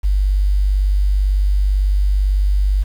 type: tone with quantisation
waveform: sine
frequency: 49 Hz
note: G1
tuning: in tune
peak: -12 dBFS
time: 0.03-2.84 s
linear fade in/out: 20 ms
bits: 7
effects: none